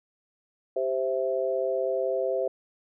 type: chord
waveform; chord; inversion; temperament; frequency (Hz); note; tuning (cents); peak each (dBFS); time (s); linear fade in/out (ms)
sine; C major; second; equal; 392 / 523.3 / 659.3; G4 / C5 / E5; 0 / 0 / 0; -30 / -27 / -30; 0.76-2.48; 5
effects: none